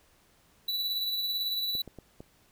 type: tone with tremolo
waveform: square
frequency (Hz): 3951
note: B7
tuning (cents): 0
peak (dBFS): -28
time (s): 0.68-1.82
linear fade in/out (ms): 5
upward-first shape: sine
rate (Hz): 18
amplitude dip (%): 35
type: clicks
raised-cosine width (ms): 2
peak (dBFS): -30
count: 4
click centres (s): 1.752 / 1.877 / 1.987 / 2.205
effects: pink hiss -64 dBFS RMS until 2.51 s